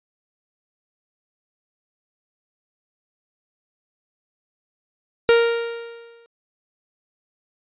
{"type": "tone with exponential decay", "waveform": "45% pulse", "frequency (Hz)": 466.2, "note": "A#4", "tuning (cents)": 0, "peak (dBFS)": -10, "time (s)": [5.29, 6.26], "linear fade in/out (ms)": 0, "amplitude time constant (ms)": 210, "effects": ["resampled to 8000 Hz"]}